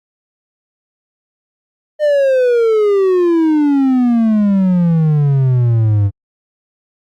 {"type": "exponential sweep", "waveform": "triangle", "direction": "down", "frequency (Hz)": [610, 98], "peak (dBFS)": -7, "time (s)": [1.99, 6.11], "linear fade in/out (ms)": 50, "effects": ["Opus 48 kbps"]}